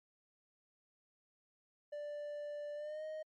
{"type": "tone with pitch glide", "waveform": "triangle", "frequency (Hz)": [588, 623], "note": ["D5", "D#5"], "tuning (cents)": [2, 2], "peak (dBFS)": -39, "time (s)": [1.92, 3.23], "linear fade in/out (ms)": 10, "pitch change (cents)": 100, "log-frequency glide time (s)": [2.75, 3.04], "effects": ["MP3 48 kbps"]}